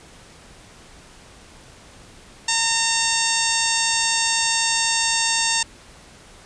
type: harmonic tone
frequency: 912 Hz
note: A#5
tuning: 38 cents flat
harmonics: 1 / 2 / 3 / 4 / 5 / 6 / 7 / 8 / 9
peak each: -27 / -27 / -27 / -27 / -27 / -27 / -27 / -27 / -27 dBFS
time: 2.48-5.63 s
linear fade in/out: 5 ms
effects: pink hiss -46 dBFS RMS until 6.45 s + resampled to 22050 Hz